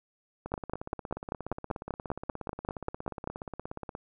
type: two click trains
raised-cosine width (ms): 1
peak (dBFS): -23 / -16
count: 60 / 15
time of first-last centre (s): 0.46-3.951 / 0.54-3.274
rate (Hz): 16.9 / 5.12
effects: none